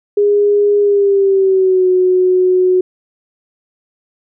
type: tone with pitch glide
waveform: sine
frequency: 410.1 to 367.5 Hz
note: G#4 to F#4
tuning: -22 to -12 cents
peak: -8 dBFS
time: 0.17-2.81 s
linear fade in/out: 5 ms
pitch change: -190 cents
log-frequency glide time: 0.8-1.88 s
effects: none